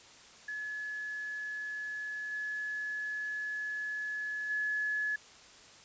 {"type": "tone with level steps", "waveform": "sine", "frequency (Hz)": 1705, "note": "G#6", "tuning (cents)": 45, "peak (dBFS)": [-36, -34, -30], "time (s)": [0.48, 5.16], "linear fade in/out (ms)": 5, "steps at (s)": [2.31, 4.49], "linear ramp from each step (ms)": 20, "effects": ["white hiss -55 dBFS RMS until 5.84 s", "resampled to 16000 Hz"]}